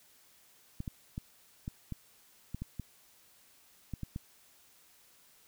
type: clicks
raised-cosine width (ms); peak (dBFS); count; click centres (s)
5; -25; 11; 0.804 / 0.878 / 1.179 / 1.679 / 1.923 / 2.546 / 2.62 / 2.797 / 3.937 / 4.033 / 4.161
effects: white hiss -63 dBFS RMS until 5.47 s